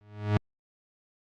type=tone with exponential growth; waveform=40% pulse; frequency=104.5 Hz; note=G#2; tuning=11 cents sharp; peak=-18 dBFS; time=0.01-0.37 s; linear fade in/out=0 ms; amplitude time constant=77 ms; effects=low-pass 3000 Hz 12 dB/octave + Opus 48 kbps